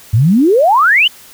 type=exponential sweep; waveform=sine; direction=up; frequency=99.8 to 3136 Hz; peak=-6 dBFS; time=0.13-1.08 s; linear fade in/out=10 ms; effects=white hiss -39 dBFS RMS until 1.33 s